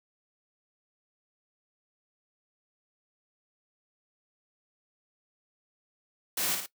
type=noise with echo; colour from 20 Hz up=white; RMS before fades=-30 dBFS; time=6.37-6.55 s; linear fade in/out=5 ms; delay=56 ms; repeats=2; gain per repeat=-5 dB; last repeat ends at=6.662 s; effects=noise-tail reverb RT60 0.1 s tail -18 dB re dry + high-pass 150 Hz 12 dB/octave